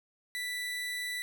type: tone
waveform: 30% pulse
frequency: 1975.5 Hz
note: B6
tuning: in tune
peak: -31 dBFS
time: 0.35-1.22 s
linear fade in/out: 0 ms
effects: 12-bit